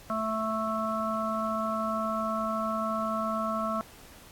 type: harmonic tone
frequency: 220 Hz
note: A3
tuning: in tune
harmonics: 1 / 3 / 5 / 6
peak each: -33 / -33 / -33 / -33 dBFS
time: 0.1-3.81 s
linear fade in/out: 0 ms
effects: pink hiss -52 dBFS RMS until 4.31 s + AAC 64 kbps